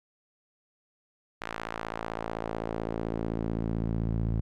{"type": "tone with band-pass filter sweep", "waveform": "sawtooth", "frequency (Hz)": 55.8, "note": "A1", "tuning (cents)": 25, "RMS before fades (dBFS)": -32, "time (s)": [1.41, 4.41], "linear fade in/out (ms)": 10, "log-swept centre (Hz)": [1600, 120], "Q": 0.93, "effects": []}